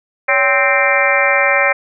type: harmonic tone with a mistuned harmonic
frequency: 261.6 Hz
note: C4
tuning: in tune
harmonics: 2 / 3 / 4 / 5 / 6 / 7 / 8 / 9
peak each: -17 / -21 / -22 / -21 / -21 / -18 / -17 / -17 dBFS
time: 0.28-1.73 s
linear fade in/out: 10 ms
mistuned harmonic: 2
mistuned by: +130 cents
effects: none